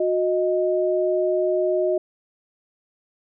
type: tone pair together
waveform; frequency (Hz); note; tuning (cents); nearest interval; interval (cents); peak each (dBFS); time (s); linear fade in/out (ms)
sine; 364.7 / 623; F#4 / D#5; -25 / +2; major sixth; 927; -21; 0-1.98; 5
effects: none